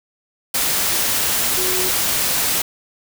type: tone in noise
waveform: sine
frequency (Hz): 370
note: F#4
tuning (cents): 0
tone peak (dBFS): -25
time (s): 1.57-1.89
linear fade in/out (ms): 5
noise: white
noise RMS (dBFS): -19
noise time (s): 0.54-2.62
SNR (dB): -9
effects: none